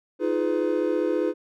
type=chord; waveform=triangle; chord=F half-diminished seventh; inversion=third; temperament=just; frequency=314.3 / 349.2 / 419.1 / 502.9 Hz; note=Eb4 / F4 / Ab4 / Cb5; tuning=+18 / 0 / +16 / +31 cents; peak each=-25 / -25 / -26 / -25 dBFS; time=0.19-1.34 s; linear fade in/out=50 ms; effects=none